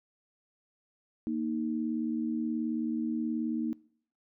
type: tone pair together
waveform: sine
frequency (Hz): 233.1 / 311.8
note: A#3 / D#4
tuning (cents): 0 / +4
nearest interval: perfect fourth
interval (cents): 504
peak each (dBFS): -31 / -33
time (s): 1.27-3.73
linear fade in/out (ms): 0
effects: noise-tail reverb RT60 0.6 s tail -23 dB re dry